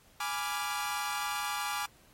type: chord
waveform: sawtooth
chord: G# diminished seventh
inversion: none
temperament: equal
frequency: 830.6 / 987.8 / 1174.7 / 1396.9 Hz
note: G#5 / B5 / D6 / F6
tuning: 0 / 0 / 0 / 0 cents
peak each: -33 / -37 / -33 / -36 dBFS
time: 0.2-1.86 s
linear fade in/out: 5 ms
effects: pink hiss -62 dBFS RMS until 2.13 s + AAC 48 kbps